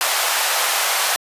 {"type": "high-pass noise", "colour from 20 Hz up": "pink", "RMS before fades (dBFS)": -19, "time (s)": [0.01, 1.16], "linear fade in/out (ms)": 0, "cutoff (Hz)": 680, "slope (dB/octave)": 24, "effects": ["resampled to 32000 Hz"]}